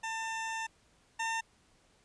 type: tone pair in turn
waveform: 20% pulse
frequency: 896 / 904.3 Hz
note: A5 / A5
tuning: +31 / +47 cents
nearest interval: unison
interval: 16 cents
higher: second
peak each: -30 / -27 dBFS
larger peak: second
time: 0.03-0.67 / 1.19-1.41 s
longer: first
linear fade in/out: 10 ms
effects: pink hiss -67 dBFS RMS until 2.04 s + resampled to 22050 Hz